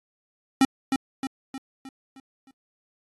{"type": "tone with echo", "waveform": "square", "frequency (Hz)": 267.2, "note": "C4", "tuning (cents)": 36, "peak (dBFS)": -15, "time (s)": [0.61, 0.65], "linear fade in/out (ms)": 2, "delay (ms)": 310, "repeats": 6, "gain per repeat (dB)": -6, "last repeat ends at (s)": 2.51, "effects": ["AAC 32 kbps"]}